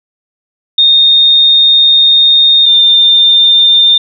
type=tone pair in turn; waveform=sine; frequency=3679 / 3607 Hz; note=A#7 / A7; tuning=-24 / +42 cents; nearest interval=unison; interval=34 cents; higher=first; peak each=-3 dBFS; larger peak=neither; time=0.78-2.66 / 2.66-3.98 s; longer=first; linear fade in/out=5 ms; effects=none